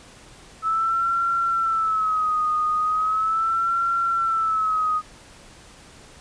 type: tone with vibrato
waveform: sine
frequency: 1300 Hz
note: E6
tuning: 24 cents flat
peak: -19 dBFS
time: 0.62-5.02 s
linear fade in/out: 50 ms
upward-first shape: sine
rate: 0.38 Hz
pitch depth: 87 cents each way
effects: pink hiss -47 dBFS RMS until 6.2 s + resampled to 22050 Hz